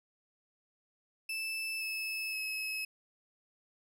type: tone with pitch steps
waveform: 35% pulse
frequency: 2637 / 2605 / 2574 Hz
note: E7 / E7 / E7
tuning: 0 / -21 / -42 cents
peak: -33 dBFS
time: 1.29-2.85 s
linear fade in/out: 5 ms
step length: 520 ms
effects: none